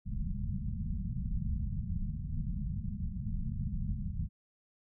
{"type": "low-pass noise", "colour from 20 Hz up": "pink", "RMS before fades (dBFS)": -35, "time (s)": [0.05, 4.29], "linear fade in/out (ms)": 50, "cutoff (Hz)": 220, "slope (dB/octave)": 96, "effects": []}